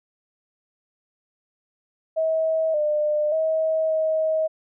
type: tone with pitch steps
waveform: sine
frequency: 641 / 601 / 637 / 633 Hz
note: E5 / D5 / D#5 / D#5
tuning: -49 / +40 / +41 / +30 cents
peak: -19 dBFS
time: 2.16-4.48 s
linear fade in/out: 20 ms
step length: 580 ms
effects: none